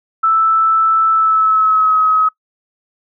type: tone with pitch glide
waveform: sine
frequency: 1318.5 to 1274.3 Hz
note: E6 to D#6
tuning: 0 to +41 cents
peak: -9 dBFS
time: 0.23-2.29 s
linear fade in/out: 10 ms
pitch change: -59 cents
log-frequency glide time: 1.12-1.97 s
effects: noise-tail reverb RT60 0.1 s tail -22 dB re dry